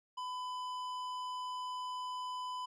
sine tone with tanh clipping, 1003 Hz, B5, 26 cents sharp, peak -40 dBFS, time 0.17-2.66 s, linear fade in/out 10 ms, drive 13 dB, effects none

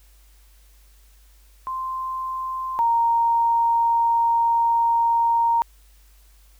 sine tone pair in turn, 1043 / 929.2 Hz, C6 / A#5, -6 / -6 cents, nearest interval major second, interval 200 cents, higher first, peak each -25 / -16 dBFS, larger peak second, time 1.67-2.79 / 2.79-5.62 s, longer second, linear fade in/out 0 ms, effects added 50 Hz sine -50 dBFS peak until 6.59 s + white hiss -59 dBFS RMS until 6.59 s

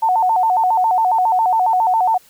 sine tone with vibrato, 812 Hz, G#5, 39 cents flat, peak -12 dBFS, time 0.02-2.18 s, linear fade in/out 10 ms, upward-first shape square, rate 7.3 Hz, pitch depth 170 cents each way, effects white hiss -50 dBFS RMS until 2.29 s

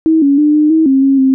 sine tone with pitch steps, 320.2 / 280.4 / 298.9 / 302.5 / 319.5 / 268.3 / 272.3 / 264.9 Hz, D#4 / C#4 / D4 / D#4 / D#4 / C4 / C#4 / C4, +50 / +20 / +31 / -49 / +46 / +44 / -31 / +22 cents, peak -6 dBFS, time 0.06-1.34 s, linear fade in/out 0 ms, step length 160 ms, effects none

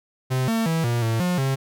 45% pulse tone with pitch steps, 129.4 / 225.6 / 163.2 / 118.8 / 113.3 / 178.9 / 134.4 Hz, C3 / A3 / E3 / A#2 / A#2 / F3 / C3, -19 / +44 / -17 / +33 / -49 / +42 / +47 cents, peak -20 dBFS, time 0.3-1.56 s, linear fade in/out 20 ms, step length 180 ms, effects none

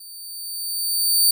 15% pulse tone with level ramp, 4587 Hz, D8, 42 cents flat, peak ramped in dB -32 to -6 dBFS, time 0-1.31 s, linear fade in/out 5 ms, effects none

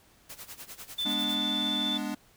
white noise with tremolo, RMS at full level -42 dBFS, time 0.29-1.37 s, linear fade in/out 10 ms, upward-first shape sine, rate 10 Hz, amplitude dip 85%
sine tone with vibrato, 3520 Hz, A7, in tune, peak -28 dBFS, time 0.98-1.98 s, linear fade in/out 10 ms, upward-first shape triangle, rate 15 Hz, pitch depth 15 cents each way
square chord, G# diminished, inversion none, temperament equal, 207.7 / 246.9 / 293.7 Hz, G#3 / B3 / D4, 0 / 0 / 0 cents, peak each -36 / -37 / -36 dBFS, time 1.05-2.15 s, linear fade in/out 10 ms
effects pink hiss -61 dBFS RMS until 2.36 s

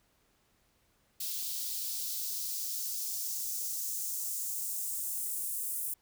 blue noise with high-pass filter sweep, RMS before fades -36 dBFS, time 1.2-5.94 s, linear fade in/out 5 ms, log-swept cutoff 3800 to 9500 Hz, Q 1.7, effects pink hiss -71 dBFS RMS until 6.01 s

